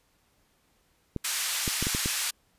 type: clicks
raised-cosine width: 3 ms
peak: -17 dBFS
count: 6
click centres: 1.163 / 1.678 / 1.826 / 1.869 / 1.949 / 2.059 s
type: band-pass noise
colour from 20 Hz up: white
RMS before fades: -30 dBFS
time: 1.24-2.31 s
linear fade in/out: 10 ms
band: 1300 to 9700 Hz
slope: 12 dB/octave
effects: pink hiss -68 dBFS RMS until 2.58 s + resampled to 32000 Hz